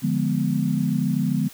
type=chord; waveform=sine; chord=D diminished seventh; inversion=none; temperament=equal; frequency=146.83 / 174.61 / 207.7 / 246.9 Hz; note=D3 / F3 / Ab3 / Cb4; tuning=0 / 0 / 0 / 0 cents; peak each=-25 dBFS; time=0.02-1.49 s; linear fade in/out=20 ms; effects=white hiss -45 dBFS RMS until 1.53 s